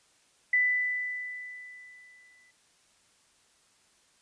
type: tone with exponential decay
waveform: sine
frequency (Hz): 1991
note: B6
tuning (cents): +14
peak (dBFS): -20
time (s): 0.53-2.51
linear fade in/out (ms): 5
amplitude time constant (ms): 430
effects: white hiss -65 dBFS RMS until 4.21 s + resampled to 22050 Hz